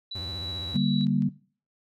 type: tone with pitch glide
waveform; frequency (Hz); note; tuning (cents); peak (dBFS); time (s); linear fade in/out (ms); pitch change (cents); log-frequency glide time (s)
sine; 3951 to 3917; B7 to B7; 0 to -15; -33; 0.11-1.05; 5; -15; 0.28-0.59
type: tone with vibrato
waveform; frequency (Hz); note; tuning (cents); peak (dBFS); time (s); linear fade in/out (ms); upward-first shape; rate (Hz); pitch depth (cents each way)
40% pulse; 87.31; F2; 0; -35; 0.15-0.77; 5; sine; 15; 200
type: chord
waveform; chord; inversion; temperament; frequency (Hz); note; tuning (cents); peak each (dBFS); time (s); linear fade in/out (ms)
sine; G minor; second; equal with one note detuned; 146.83 / 196 / 236.3; D3 / G3 / Bb3; 0 / 0 / +24; -26; 0.74-1.29; 10
type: clicks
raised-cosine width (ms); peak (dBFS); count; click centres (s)
0.2; -34; 4; 0.757 / 1.011 / 1.069 / 1.222
effects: noise-tail reverb RT60 0.4 s tail -17 dB re dry